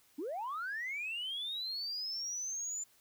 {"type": "linear sweep", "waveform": "sine", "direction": "up", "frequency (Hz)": [260.8, 7140], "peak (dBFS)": -35, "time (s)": [0.18, 2.84], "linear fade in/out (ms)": 10, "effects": ["tanh soft clip ceiling -33 dBFS", "white hiss -67 dBFS RMS until 3 s"]}